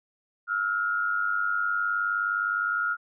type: tone pair together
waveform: sine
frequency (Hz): 1318.5 / 1418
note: E6 / F6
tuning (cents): 0 / +26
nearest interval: minor second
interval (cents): 126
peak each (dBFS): -30 / -25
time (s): 0.47-2.97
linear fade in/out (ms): 50
effects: none